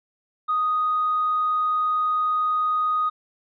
triangle tone, 1244.5 Hz, D#6, in tune, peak -16 dBFS, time 0.48-3.1 s, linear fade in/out 20 ms, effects tanh soft clip ceiling -17 dBFS + resampled to 11025 Hz

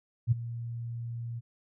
sine tone with ADSR envelope, 117.4 Hz, A#2, 13 cents sharp, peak -18 dBFS, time 0.27-1.41 s, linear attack 46 ms, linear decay 16 ms, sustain -16 dB, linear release 29 ms, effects none

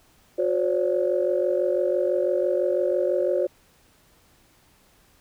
sine tone cluster, 362.4 / 527 / 573 Hz, F#4 / C5 / D5, -36 / +12 / -43 cents, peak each -24 dBFS, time 0.38-3.47 s, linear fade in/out 10 ms, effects tanh soft clip ceiling -11 dBFS + pink hiss -59 dBFS RMS until 5.2 s

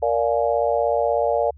sine chord, Bb dominant seventh, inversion none, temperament just, 466.2 / 582.7 / 699.2 / 839.1 Hz, Bb4 / D5 / F5 / Ab5, 0 / -14 / +2 / +18 cents, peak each -23 / -21 / -23 / -27 dBFS, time 0.02-1.51 s, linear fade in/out 10 ms, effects added 72 Hz sine -42 dBFS peak until 1.57 s

